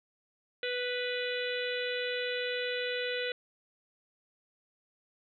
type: harmonic tone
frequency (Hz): 493.9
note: B4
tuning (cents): 0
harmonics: 1 / 3 / 4 / 5 / 6 / 7 / 8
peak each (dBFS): -34 / -39 / -40 / -41 / -42 / -42 / -43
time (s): 0.63-3.32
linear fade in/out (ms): 2
effects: none

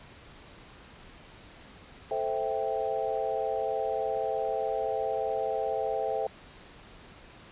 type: chord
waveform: sine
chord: A minor seventh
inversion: none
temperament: equal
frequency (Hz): 440 / 523.3 / 659.3 / 784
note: A4 / C5 / E5 / G5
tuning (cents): 0 / 0 / 0 / 0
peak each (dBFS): -33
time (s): 2.11-6.27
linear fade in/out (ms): 2
effects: pink hiss -51 dBFS RMS until 7.51 s + resampled to 8000 Hz

